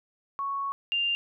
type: tone pair in turn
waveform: sine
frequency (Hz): 1108.7 / 2794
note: C#6 / F7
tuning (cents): 0 / 0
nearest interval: octave + major third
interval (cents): 1600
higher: second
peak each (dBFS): -28 / -24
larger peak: second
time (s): 0.39-0.72 / 0.92-1.15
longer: first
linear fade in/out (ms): 0
effects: none